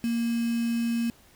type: tone with quantisation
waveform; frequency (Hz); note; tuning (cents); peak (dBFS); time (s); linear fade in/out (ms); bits
sine; 233; A#3; -1; -24; 0.04-1.1; 0; 6
effects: pink hiss -57 dBFS RMS until 1.35 s